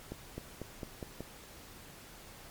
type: accelerating click train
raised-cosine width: 2 ms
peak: -26 dBFS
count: 6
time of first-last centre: 0.12-1.206 s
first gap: 260 ms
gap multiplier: 0.91
effects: pink hiss -52 dBFS RMS until 2.5 s + MP3 96 kbps